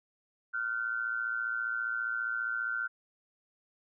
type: tone pair together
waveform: sine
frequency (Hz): 1400 / 1514.9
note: F6 / F#6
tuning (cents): +4 / +40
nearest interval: minor second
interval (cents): 136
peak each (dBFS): -33 / -34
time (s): 0.53-2.88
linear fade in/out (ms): 20
effects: none